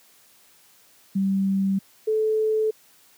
sine tone pair in turn, 194.2 / 435.2 Hz, G3 / A4, -16 / -19 cents, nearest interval octave + major second, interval 1397 cents, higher second, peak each -19 dBFS, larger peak neither, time 1.15-1.79 / 2.07-2.71 s, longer neither, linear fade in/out 10 ms, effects white hiss -56 dBFS RMS until 3.17 s + high-pass 100 Hz 12 dB/octave

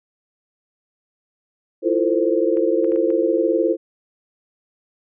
sine chord, F major seventh, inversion third, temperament equal with one note detuned, 329.6 / 349.2 / 449.8 / 523.3 Hz, E4 / F4 / A4 / C5, 0 / 0 / +38 / 0 cents, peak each -21 dBFS, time 1.82-3.77 s, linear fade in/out 50 ms
clicks, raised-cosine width 0.5 ms, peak -27 dBFS, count 5, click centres 2.571 / 2.845 / 2.92 / 2.96 / 3.104 s
effects none

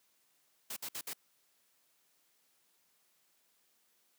white noise bursts, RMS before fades -41 dBFS, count 4, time 0.7-1.134 s, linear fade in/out 5 ms, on 65 ms, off 58 ms, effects white hiss -73 dBFS RMS until 4.18 s + high-pass 150 Hz 12 dB/octave

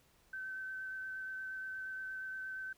sine tone with vibrato, 1535 Hz, G6, 37 cents flat, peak -40 dBFS, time 0.33-2.73 s, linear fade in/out 5 ms, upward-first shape sine, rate 8.5 Hz, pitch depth 11 cents each way, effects pink hiss -69 dBFS RMS until 2.77 s

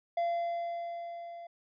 triangle tone with level ramp, 685 Hz, F5, 34 cents flat, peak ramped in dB -25 to -41 dBFS, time 0.17-1.47 s, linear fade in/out 5 ms, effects resampled to 11025 Hz

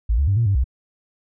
sine tone with pitch steps, 55.5 / 70.5 / 98.5 / 116.3 / 99 / 63.4 Hz, A1 / C#2 / G2 / A#2 / G2 / B1, +16 / +30 / +9 / -4 / +18 / +46 cents, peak -14 dBFS, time 0.09-0.642 s, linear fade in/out 10 ms, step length 92 ms, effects tanh soft clip ceiling -10 dBFS

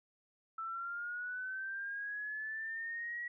sine linear sweep, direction up, 1318.5 to 1925 Hz, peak -38 dBFS, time 0.58-3.28 s, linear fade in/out 5 ms, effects none

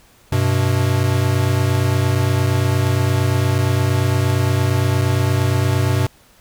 square tone pair together, 97.1 / 125.74 Hz, G2 / B2, -16 / +32 cents, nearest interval major third, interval 448 cents, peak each -18 dBFS, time 0.32-6.07 s, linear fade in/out 5 ms, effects pink hiss -51 dBFS RMS until 6.4 s

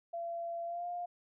sine tone with pitch glide, 680 to 704 Hz, F5 to F5, -46 to +14 cents, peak -36 dBFS, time 0.13-1.06 s, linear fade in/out 10 ms, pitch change +60 cents, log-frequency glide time 0.65-0.87 s, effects none

